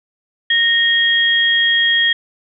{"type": "tone pair together", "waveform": "sine", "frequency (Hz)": [1856, 3263], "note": ["A#6", "G#7"], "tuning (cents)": [-8, -31], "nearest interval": "minor seventh", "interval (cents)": 977, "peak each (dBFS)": -14, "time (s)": [0.5, 2.13], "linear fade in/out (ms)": 5, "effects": []}